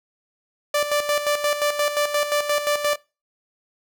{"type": "tone with tremolo", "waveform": "sawtooth", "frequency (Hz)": 587.3, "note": "D5", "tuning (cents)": 0, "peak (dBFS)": -14, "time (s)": [0.74, 2.96], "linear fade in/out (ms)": 5, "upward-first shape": "square", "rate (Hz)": 5.7, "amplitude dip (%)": 60, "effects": ["noise-tail reverb RT60 0.3 s tail -23 dB re dry"]}